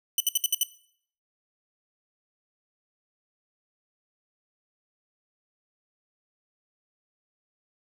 10% pulse tone bursts, 2993 Hz, F#7, 19 cents sharp, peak -12 dBFS, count 6, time 0.18-0.633 s, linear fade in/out 2 ms, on 23 ms, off 63 ms, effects noise-tail reverb RT60 0.6 s tail -19 dB re dry

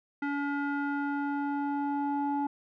square tone with low-pass filter sweep, 284.7 Hz, C#4, 46 cents sharp, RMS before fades -31 dBFS, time 0.22-2.47 s, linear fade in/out 5 ms, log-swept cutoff 1700 to 850 Hz, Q 3, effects none

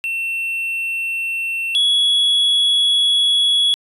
triangle tone pair in turn, 2700 / 3364 Hz, E7 / G#7, +41 / +22 cents, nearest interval major third, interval 381 cents, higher second, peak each -18 / -11 dBFS, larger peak second, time 0.04-1.75 / 1.75-3.74 s, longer second, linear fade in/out 0 ms, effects resampled to 32000 Hz

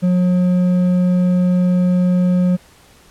sine tone with hard clipping, 180.2 Hz, F#3, 45 cents flat, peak -13 dBFS, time 0.02-2.57 s, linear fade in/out 20 ms, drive 5 dB, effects pink hiss -48 dBFS RMS until 3.1 s + low-pass 12000 Hz 12 dB/octave

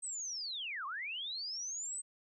sine linear two-way sweep, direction down then up, 8320 to 1039 to 8320 Hz, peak -38 dBFS, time 0.02-2.02 s, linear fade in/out 20 ms, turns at 0.86 s, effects none

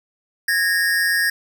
square tone pair together, 1661.2 / 1838 Hz, G#6 / A#6, 0 / -25 cents, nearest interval major second, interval 175 cents, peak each -20 / -20 dBFS, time 0.48-1.3 s, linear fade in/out 5 ms, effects none

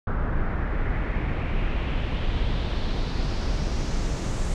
brown noise with low-pass filter sweep, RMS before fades -25 dBFS, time 0.07-4.54 s, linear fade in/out 2 ms, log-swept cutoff 1400 to 7700 Hz, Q 2.5, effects none

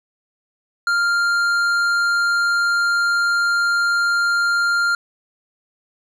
triangle tone with tanh clipping, 1396.9 Hz, F6, in tune, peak -17 dBFS, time 0.87-4.95 s, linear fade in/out 2 ms, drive 14 dB, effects none

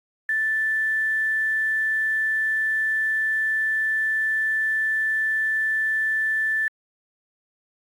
sine tone with quantisation, 1760 Hz, A6, in tune, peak -20 dBFS, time 0.29-6.68 s, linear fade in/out 2 ms, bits 8, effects AAC 48 kbps

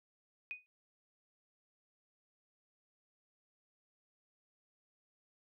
sine tone with exponential decay, 2489 Hz, D#7, in tune, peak -36 dBFS, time 0.51-0.66 s, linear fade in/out 0 ms, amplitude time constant 31 ms, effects none

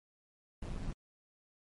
brown noise with amplitude modulation, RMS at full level -36 dBFS, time 0.62-0.93 s, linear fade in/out 5 ms, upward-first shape sine, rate 172 Hz, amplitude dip 70%, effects MP3 48 kbps

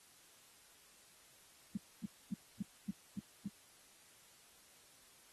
sine tone bursts, 199.6 Hz, G3, 32 cents sharp, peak -35 dBFS, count 7, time 1.75-3.478 s, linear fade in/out 5 ms, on 24 ms, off 260 ms, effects white hiss -64 dBFS RMS until 5.32 s + AAC 32 kbps

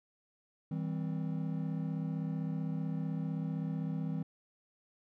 triangle tone cluster, 161.4 / 197.1 / 260.7 Hz, E3 / G3 / C4, -36 / +10 / -6 cents, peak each -33 / -38 / -39 dBFS, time 0.71-4.23 s, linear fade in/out 5 ms, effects none

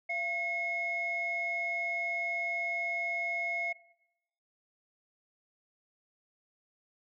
sine tone pair together, 684 / 2172 Hz, F5 / C#7, -36 / -36 cents, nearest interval octave + minor sixth, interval 2000 cents, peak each -37 / -31 dBFS, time 0.09-3.73 s, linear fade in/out 10 ms, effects noise-tail reverb RT60 0.8 s tail -17 dB re dry + tanh soft clip ceiling -24 dBFS

